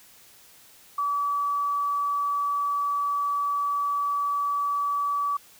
sine tone, 1147 Hz, D6, 41 cents flat, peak -23 dBFS, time 0.98-5.37 s, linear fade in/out 5 ms, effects white hiss -53 dBFS RMS until 5.59 s

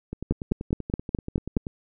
two click trains, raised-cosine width 3 ms, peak -19 / -9 dBFS, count 17 / 7, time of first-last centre 0.13-1.668 / 0.31-1.568 s, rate 10.4 / 4.77 Hz, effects none

